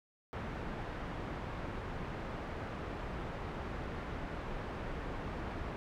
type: low-pass noise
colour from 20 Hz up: pink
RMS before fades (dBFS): -41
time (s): 0.33-5.76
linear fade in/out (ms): 0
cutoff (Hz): 1700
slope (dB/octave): 12
effects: none